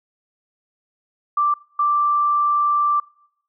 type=tone bursts at uneven times; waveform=sine; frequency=1174.7 Hz; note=D6; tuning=in tune; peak=-15 dBFS; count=2; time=1.37-1.54 / 1.79-3 s; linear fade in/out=5 ms; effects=noise-tail reverb RT60 0.8 s tail -25 dB re dry